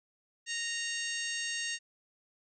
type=harmonic tone with a mistuned harmonic; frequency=930 Hz; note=A#5; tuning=4 cents flat; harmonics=2 / 3 / 4 / 5 / 6 / 7 / 8 / 9; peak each=-38 / -39 / -43 / -43 / -44 / -41 / -49 / -46 dBFS; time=0.46-1.79 s; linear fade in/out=50 ms; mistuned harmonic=5; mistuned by=-53 cents; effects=none